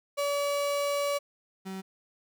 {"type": "tone pair in turn", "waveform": "35% pulse", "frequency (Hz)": [571, 190.55], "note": ["D5", "G3"], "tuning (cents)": [-49, -49], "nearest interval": "octave + perfect fifth", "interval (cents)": 1900, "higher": "first", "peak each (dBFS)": [-25, -34], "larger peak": "first", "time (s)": [[0.17, 1.19], [1.65, 1.82]], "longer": "first", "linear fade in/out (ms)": 20, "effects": []}